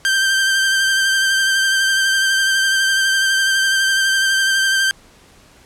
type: tone with vibrato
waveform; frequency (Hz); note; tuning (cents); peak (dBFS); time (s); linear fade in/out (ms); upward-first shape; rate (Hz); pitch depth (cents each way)
sawtooth; 1568; G6; 0; -10; 0.05-4.91; 0; sine; 12; 21
effects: pink hiss -48 dBFS RMS until 5.65 s + low-pass 10000 Hz 12 dB/octave